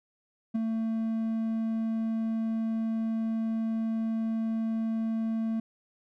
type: tone with ADSR envelope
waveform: triangle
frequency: 224 Hz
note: A3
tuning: 31 cents sharp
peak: -21 dBFS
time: 0.54-5.6 s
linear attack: 16 ms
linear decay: 10 ms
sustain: -4 dB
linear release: 4 ms
effects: none